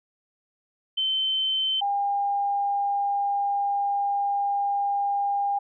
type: tone pair in turn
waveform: sine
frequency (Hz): 3082 / 804.8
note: G7 / G5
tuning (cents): -30 / +45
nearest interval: octave + major seventh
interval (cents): 2325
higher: first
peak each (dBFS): -22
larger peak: neither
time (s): 0.97-1.81 / 1.81-5.59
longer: second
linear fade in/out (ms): 10
effects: none